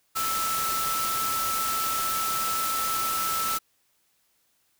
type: tone in noise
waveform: sine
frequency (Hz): 1318.5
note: E6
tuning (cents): 0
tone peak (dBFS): -27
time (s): 0.15-3.59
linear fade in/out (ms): 20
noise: white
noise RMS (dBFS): -30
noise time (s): 0.15-3.59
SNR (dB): 0
effects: white hiss -69 dBFS RMS until 4.79 s